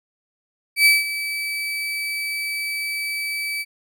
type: tone with ADSR envelope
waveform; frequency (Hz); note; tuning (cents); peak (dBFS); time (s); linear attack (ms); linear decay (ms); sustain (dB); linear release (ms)
35% pulse; 2302; D7; -35; -8; 0.76-3.65; 96; 180; -14; 41
effects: none